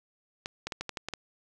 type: clicks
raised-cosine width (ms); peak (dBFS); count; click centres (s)
0.2; -17; 8; 0.459 / 0.67 / 0.722 / 0.81 / 0.893 / 0.972 / 1.086 / 1.137
effects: none